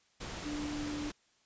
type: tone in noise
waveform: sine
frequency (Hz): 295.6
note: D4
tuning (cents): +11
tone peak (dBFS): -36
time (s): 0.45-1.1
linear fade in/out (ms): 10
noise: pink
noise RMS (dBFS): -42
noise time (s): 0.2-1.12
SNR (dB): +3
effects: white hiss -70 dBFS RMS until 1.45 s + resampled to 16000 Hz